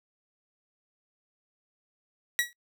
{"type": "tone with exponential decay", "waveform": "sawtooth", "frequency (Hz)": 1924, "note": "B6", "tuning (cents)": -46, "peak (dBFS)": -17, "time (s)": [2.39, 2.53], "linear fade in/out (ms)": 0, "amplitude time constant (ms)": 30, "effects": ["noise-tail reverb RT60 0.1 s tail -25 dB re dry"]}